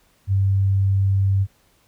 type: tone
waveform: sine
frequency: 97.5 Hz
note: G2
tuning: 9 cents flat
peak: -15 dBFS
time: 0.27-1.47 s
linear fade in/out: 50 ms
effects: pink hiss -60 dBFS RMS until 1.87 s